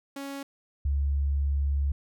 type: tone pair in turn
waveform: sawtooth / sine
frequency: 277.3 / 70.29 Hz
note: C#4 / C#2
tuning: +1 / +25 cents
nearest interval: 2 octaves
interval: 2376 cents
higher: first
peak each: -31 / -23 dBFS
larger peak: second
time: 0.16-0.43 / 0.85-1.92 s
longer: second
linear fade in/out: 5 ms
effects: none